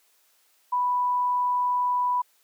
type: tone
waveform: sine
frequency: 987.8 Hz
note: B5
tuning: in tune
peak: -21 dBFS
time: 0.72-2.22 s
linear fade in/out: 10 ms
effects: white hiss -64 dBFS RMS until 2.43 s + high-pass 400 Hz 12 dB/octave